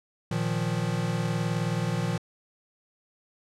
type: chord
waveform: square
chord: Bb suspended fourth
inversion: none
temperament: equal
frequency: 116.54 / 155.56 / 174.61 Hz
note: Bb2 / Eb3 / F3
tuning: 0 / 0 / 0 cents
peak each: -31 dBFS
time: 0.31-2.18 s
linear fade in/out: 5 ms
effects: low-pass 9000 Hz 12 dB/octave